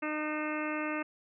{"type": "harmonic tone with a mistuned harmonic", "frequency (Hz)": 305, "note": "D#4", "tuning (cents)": -34, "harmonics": [1, 2, 3, 4, 5, 6, 7, 8, 9], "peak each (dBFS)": [-35, -39, -44, -40, -42, -44, -42, -48, -43], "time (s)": [0.02, 1.03], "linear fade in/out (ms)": 10, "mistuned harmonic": 9, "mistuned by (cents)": -59, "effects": []}